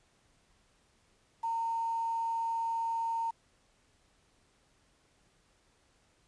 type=tone with quantisation; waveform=sine; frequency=915 Hz; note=A#5; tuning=32 cents flat; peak=-30 dBFS; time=1.43-3.31 s; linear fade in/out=10 ms; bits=9; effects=pink hiss -69 dBFS RMS until 6.27 s + resampled to 22050 Hz